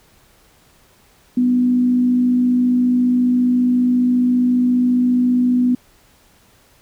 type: tone with frequency modulation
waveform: sine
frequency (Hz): 247.9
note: B3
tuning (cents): +7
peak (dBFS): -12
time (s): 1.37-5.75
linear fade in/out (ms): 5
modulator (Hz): 54.7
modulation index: 0.22
effects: pink hiss -53 dBFS RMS until 6.81 s